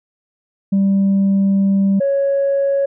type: tone pair in turn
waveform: sine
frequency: 196 / 554.4 Hz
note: G3 / C#5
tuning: 0 / 0 cents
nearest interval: octave + tritone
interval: 1800 cents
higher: second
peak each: -9 / -12 dBFS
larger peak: first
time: 0.72-2 / 2-2.86 s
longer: first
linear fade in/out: 10 ms
effects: tanh soft clip ceiling -10 dBFS